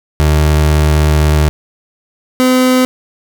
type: tone pair in turn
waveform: 30% pulse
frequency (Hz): 75.9 / 255.3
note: D#2 / C4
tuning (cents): -42 / -42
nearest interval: octave + major sixth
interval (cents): 2100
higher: second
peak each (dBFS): -5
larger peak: neither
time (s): 0.2-1.49 / 2.4-2.85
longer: first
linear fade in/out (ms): 0
effects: none